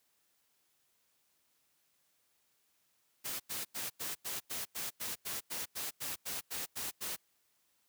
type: noise bursts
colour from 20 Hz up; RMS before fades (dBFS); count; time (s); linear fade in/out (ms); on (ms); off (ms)
white; -39; 16; 3.24-7.165; 20; 160; 91
effects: white hiss -75 dBFS RMS until 7.88 s + high-pass 60 Hz 12 dB/octave